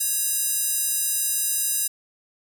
square tone with high-pass filter, 554.4 Hz, C#5, in tune, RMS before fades -24 dBFS, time 0-1.88 s, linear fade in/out 10 ms, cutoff 8900 Hz, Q 1.4, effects none

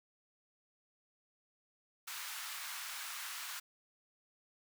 pink high-pass noise, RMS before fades -44 dBFS, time 2.07-3.6 s, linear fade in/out 10 ms, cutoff 1100 Hz, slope 24 dB/octave, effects none

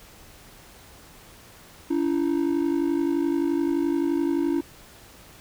triangle ring-modulated tone, 311.1 Hz, D#4, in tune, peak -16 dBFS, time 1.9-4.61 s, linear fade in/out 10 ms, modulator 25.8 Hz, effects pink hiss -49 dBFS RMS until 5.4 s

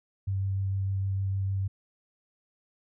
sine tone with vibrato, 97 Hz, G2, 18 cents flat, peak -26 dBFS, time 0.27-1.68 s, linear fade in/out 10 ms, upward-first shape sine, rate 6.6 Hz, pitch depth 10 cents each way, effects none

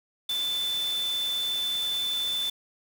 sine tone in noise, 3520 Hz, A7, in tune, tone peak -26 dBFS, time 0.29-2.5 s, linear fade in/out 5 ms, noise white, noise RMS -39 dBFS, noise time 0.29-2.5 s, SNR +10 dB, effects none

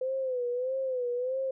sine tone with vibrato, 508 Hz, B4, 49 cents sharp, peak -28 dBFS, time 0.01-1.51 s, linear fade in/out 5 ms, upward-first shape sine, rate 1.6 Hz, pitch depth 84 cents each way, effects none

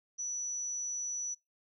sine tone, 5920 Hz, F#8, in tune, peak -34 dBFS, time 0.18-1.35 s, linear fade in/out 20 ms, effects noise-tail reverb RT60 0.2 s tail -24 dB re dry

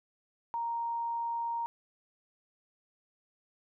sine tone, 932.3 Hz, A#5, in tune, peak -31 dBFS, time 0.54-1.66 s, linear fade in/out 0 ms, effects none

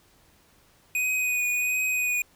square tone with vibrato, 2489 Hz, D#7, in tune, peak -24 dBFS, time 0.95-2.22 s, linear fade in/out 2 ms, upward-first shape triangle, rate 1.4 Hz, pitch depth 23 cents each way, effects pink hiss -60 dBFS RMS until 2.35 s

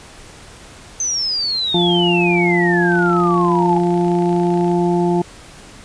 sine exponential sweep, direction down, 6272 to 832 Hz, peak -17 dBFS, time 1-3.78 s, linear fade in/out 2 ms
harmonic tone, 174.61 Hz, F3, in tune, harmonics 1 / 2 / 4 / 5, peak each -17 / -16 / -24 / -24 dBFS, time 1.74-5.22 s, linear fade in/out 5 ms
click train, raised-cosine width 0.3 ms, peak -21 dBFS, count 52, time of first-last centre 2.92-4.716 s, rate 28.4 Hz
effects pink hiss -40 dBFS RMS until 5.84 s + resampled to 22050 Hz

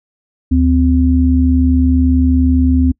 sine tone pair together, 75.31 / 257.6 Hz, D2 / C4, +44 / -27 cents, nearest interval octave + major sixth, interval 2129 cents, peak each -11 dBFS, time 0.51-2.92 s, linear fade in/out 10 ms, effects noise-tail reverb RT60 0.1 s tail -26 dB re dry

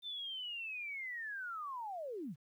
sine linear sweep, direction down, 3592 to 117.1 Hz, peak -40 dBFS, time 0.02-2.36 s, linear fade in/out 50 ms, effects 12-bit

